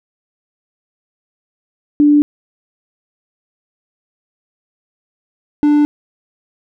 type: tone pair in turn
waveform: sine / triangle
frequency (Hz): 293.7 / 295.1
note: D4 / D4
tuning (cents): 0 / +8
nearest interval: unison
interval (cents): 8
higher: second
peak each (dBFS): -6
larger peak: neither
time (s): 2-2.22 / 5.63-5.85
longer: neither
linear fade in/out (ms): 0
effects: none